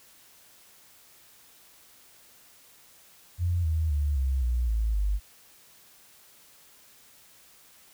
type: tone with pitch steps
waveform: sine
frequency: 87.31 / 79.6 / 72.58 / 66.17 / 60.33 / 55 / 50.15 Hz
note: F2 / D#2 / D2 / C2 / B1 / A1 / G1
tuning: 0 / +40 / -20 / +20 / -40 / 0 / +40 cents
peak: -23 dBFS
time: 3.38-5.2 s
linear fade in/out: 50 ms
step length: 260 ms
effects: white hiss -56 dBFS RMS until 7.93 s